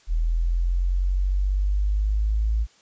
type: linear sweep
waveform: sine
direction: up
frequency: 40.17 to 55 Hz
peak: -19 dBFS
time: 0.07-2.67 s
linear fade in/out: 50 ms
effects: white hiss -57 dBFS RMS until 2.81 s + resampled to 16000 Hz